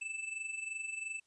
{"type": "tone with amplitude modulation", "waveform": "square", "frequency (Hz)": 2637, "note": "E7", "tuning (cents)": 0, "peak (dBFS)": -36, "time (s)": [0.01, 1.2], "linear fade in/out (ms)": 10, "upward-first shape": "sine", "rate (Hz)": 22.9, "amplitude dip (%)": 65, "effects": ["white hiss -75 dBFS RMS until 1.26 s", "resampled to 22050 Hz"]}